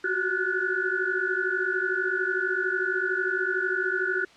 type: tone cluster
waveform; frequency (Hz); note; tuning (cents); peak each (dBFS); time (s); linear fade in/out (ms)
sine; 365.1 / 378.4 / 1434 / 1485 / 1730; F#4 / F#4 / F6 / F#6 / A6; -23 / +39 / +45 / +6 / -30; -33 / -32 / -30 / -27 / -34; 0.04-4.25; 5
effects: white hiss -53 dBFS RMS until 4.36 s + low-pass 4000 Hz 12 dB/octave